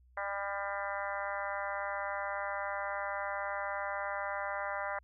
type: harmonic tone with a mistuned harmonic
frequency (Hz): 199.8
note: G3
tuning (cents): +33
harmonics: 3 / 4 / 5 / 6 / 7 / 8 / 9 / 10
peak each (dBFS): -40 / -41 / -42 / -43 / -43 / -44 / -45 / -45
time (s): 0.17-4.99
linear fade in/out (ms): 5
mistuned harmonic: 8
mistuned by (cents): -18
effects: added 62 Hz sine -60 dBFS peak until 5.03 s